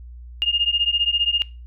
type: beating tone pair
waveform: sine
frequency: 2825 / 2840 Hz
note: F7 / F7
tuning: +19 / +28 cents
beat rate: 15 Hz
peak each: -21 dBFS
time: 0.42-1.42 s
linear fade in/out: 0 ms
effects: noise-tail reverb RT60 0.3 s tail -20 dB re dry + added 60 Hz sine -36 dBFS peak until 1.66 s